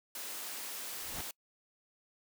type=high-pass noise; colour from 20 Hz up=white; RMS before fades=-42 dBFS; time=0.15-1.31 s; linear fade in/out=2 ms; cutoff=250 Hz; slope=12 dB/octave
type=noise with exponential growth; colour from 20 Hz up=pink; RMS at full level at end=-39 dBFS; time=0.86-1.21 s; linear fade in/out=2 ms; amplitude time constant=74 ms
effects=noise-tail reverb RT60 0.1 s tail -26 dB re dry